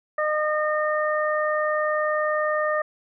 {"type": "harmonic tone", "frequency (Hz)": 610, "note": "D#5", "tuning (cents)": -34, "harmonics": [1, 2, 3], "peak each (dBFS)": [-23, -26, -28], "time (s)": [0.18, 2.82], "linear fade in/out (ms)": 5, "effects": []}